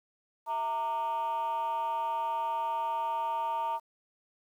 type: tone with frequency modulation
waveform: sine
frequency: 920 Hz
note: A#5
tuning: 23 cents flat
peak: -27 dBFS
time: 0.46-3.8 s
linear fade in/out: 50 ms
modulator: 265 Hz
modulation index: 0.56
effects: tanh soft clip ceiling -27 dBFS + 10-bit